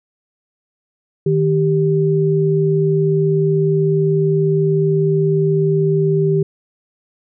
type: tone pair together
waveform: sine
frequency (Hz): 155.57 / 392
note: D#3 / G4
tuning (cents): 0 / 0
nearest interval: octave + major third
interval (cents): 1600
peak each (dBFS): -15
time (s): 1.26-6.43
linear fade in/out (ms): 5
effects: none